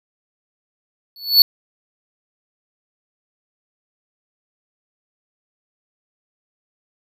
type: tone with exponential growth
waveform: square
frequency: 4435 Hz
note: C#8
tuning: in tune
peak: -3 dBFS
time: 1.16-1.42 s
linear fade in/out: 1 ms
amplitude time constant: 56 ms
effects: none